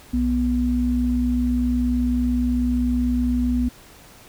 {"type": "tone pair together", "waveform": "sine", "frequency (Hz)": [61.93, 245.8], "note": ["B1", "B3"], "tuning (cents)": [5, -8], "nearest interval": "2 octaves", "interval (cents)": 2387, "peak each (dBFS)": [-23, -19], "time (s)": [0.13, 3.69], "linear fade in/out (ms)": 10, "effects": ["pink hiss -47 dBFS RMS until 4.28 s"]}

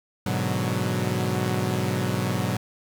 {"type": "chord", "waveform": "sawtooth", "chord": "G# half-diminished seventh", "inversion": "none", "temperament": "equal", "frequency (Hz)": [103.83, 123.47, 146.83, 185], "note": ["G#2", "B2", "D3", "F#3"], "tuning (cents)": [0, 0, 0, 0], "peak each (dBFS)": [-25, -24, -28, -24], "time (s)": [0.26, 2.57], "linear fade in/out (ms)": 5, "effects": ["9-bit"]}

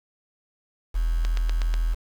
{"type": "tone", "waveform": "sine", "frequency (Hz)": 41.2, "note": "E1", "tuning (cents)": 0, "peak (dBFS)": -20, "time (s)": [0.94, 1.95], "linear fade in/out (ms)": 20}
{"type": "click train", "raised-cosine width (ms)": 0.2, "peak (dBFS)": -15, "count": 5, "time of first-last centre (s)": [1.25, 1.74], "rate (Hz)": 8.16}
{"effects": ["7-bit"]}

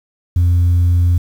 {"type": "tone", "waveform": "sine", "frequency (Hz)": 87.31, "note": "F2", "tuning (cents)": 0, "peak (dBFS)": -7, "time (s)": [0.36, 1.18], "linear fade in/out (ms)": 5, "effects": ["tanh soft clip ceiling -8 dBFS", "7-bit"]}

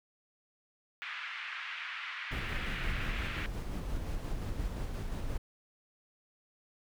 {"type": "band-pass noise", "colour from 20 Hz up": "white", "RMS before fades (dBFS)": -41, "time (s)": [1.02, 3.46], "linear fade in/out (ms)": 0, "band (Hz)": [1300, 2600], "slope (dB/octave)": 24}
{"type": "noise with tremolo", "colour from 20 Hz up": "brown", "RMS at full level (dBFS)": -35, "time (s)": [2.31, 5.38], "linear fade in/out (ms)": 10, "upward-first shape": "square", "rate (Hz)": 5.7, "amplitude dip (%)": 25}
{"effects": []}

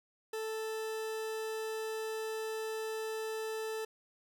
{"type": "tone", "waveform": "40% pulse", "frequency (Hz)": 440, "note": "A4", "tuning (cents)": 0, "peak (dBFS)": -35, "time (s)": [0.33, 3.85], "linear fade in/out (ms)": 5, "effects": []}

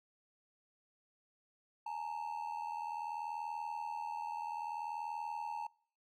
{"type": "ring-modulated tone", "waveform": "triangle", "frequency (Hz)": 885, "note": "A5", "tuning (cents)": 10, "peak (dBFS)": -34, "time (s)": [1.86, 5.67], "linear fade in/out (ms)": 5, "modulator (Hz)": 40.3, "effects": ["noise-tail reverb RT60 0.6 s tail -26 dB re dry"]}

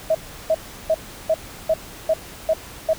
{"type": "tone bursts", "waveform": "sine", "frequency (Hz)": 639, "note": "D#5", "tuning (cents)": 46, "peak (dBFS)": -14, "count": 8, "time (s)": [0.1, 2.934], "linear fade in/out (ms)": 5, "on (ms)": 48, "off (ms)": 350, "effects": ["pink hiss -39 dBFS RMS until 2.98 s"]}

